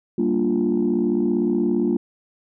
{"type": "chord", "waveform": "sine", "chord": "G minor seventh", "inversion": "none", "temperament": "equal", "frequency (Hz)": [196, 233.1, 293.7, 349.2], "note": ["G3", "Bb3", "D4", "F4"], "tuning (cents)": [0, 0, 0, 0], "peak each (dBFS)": [-24, -21, -24, -21], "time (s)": [0.18, 1.97], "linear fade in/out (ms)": 5, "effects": ["tanh soft clip ceiling -11 dBFS"]}